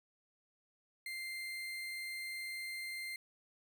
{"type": "tone", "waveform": "35% pulse", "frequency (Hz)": 2093, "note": "C7", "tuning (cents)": 0, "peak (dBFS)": -39, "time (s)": [1.06, 3.16], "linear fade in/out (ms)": 2, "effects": ["13-bit"]}